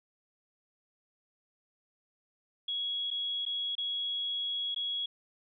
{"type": "tone with dropouts", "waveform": "sine", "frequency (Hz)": 3332, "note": "G#7", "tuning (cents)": 5, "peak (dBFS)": -31, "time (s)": [2.68, 5.06], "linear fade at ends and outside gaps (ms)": 5, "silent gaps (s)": [[3.105, 3.111], [3.453, 3.462], [3.753, 3.78], [4.747, 4.761]], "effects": []}